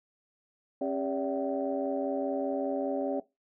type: tone cluster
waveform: sine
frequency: 272.3 / 401.3 / 574 / 659 / 763 Hz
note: C#4 / G4 / D5 / E5 / G5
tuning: -31 / +41 / -40 / -1 / -47 cents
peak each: -32 / -36 / -32 / -37 / -39 dBFS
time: 0.81-3.2 s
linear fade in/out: 5 ms
effects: noise-tail reverb RT60 0.2 s tail -18 dB re dry + tanh soft clip ceiling -17 dBFS